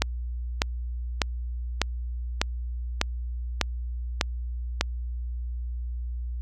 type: click train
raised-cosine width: 0.2 ms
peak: -3 dBFS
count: 9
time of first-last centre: 0.02-4.81 s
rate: 1.67 Hz
effects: added 60 Hz sine -29 dBFS peak until 6.41 s